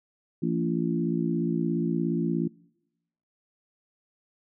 harmonic tone with a mistuned harmonic, 57 Hz, A#1, 38 cents flat, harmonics 3 / 4 / 5 / 6, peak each -28 / -29 / -30 / -31 dBFS, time 0.42-2.48 s, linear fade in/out 10 ms, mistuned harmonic 3, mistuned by -26 cents, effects noise-tail reverb RT60 0.9 s tail -24 dB re dry

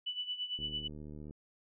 sine tone with tremolo, 2973 Hz, F#7, 8 cents sharp, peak -33 dBFS, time 0.06-0.88 s, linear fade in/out 10 ms, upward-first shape sine, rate 8.9 Hz, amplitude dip 75%
click train, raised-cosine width 3 ms, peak -35 dBFS, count 55, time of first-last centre 0.59-1.309 s, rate 75.1 Hz
effects none

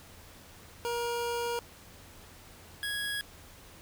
25% pulse tone pair in turn, 473.6 / 1661.6 Hz, A#4 / G#6, +27 / 0 cents, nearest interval octave + minor seventh, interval 2173 cents, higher second, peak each -27 / -28 dBFS, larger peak first, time 0.85-1.59 / 2.83-3.21 s, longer first, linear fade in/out 0 ms, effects added 86 Hz sine -58 dBFS peak until 3.81 s + pink hiss -53 dBFS RMS until 3.81 s

